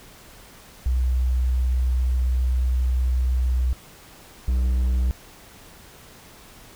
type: tone pair in turn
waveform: sine / triangle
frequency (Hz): 62.9 / 62.54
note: B1 / B1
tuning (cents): +32 / +22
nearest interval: unison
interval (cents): 10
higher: first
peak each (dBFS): -18 / -16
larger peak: second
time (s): 0.86-3.73 / 4.48-5.11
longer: first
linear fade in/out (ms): 0
effects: pink hiss -47 dBFS RMS until 6.75 s